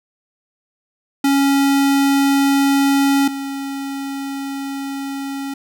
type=tone pair in turn; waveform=square; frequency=277.2 / 275.3 Hz; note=C#4 / C#4; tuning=0 / -12 cents; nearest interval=unison; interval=12 cents; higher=first; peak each=-13 / -24 dBFS; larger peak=first; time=1.24-3.28 / 3.28-5.54 s; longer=second; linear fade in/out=5 ms; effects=none